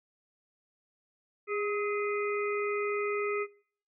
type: harmonic tone with a mistuned harmonic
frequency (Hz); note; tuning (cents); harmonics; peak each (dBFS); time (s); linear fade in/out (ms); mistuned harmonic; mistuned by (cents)
410.6; G#4; -20; 1 / 3 / 5 / 6; -31 / -36 / -38 / -39; 1.47-3.47; 50; 3; +49
effects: noise-tail reverb RT60 0.5 s tail -19 dB re dry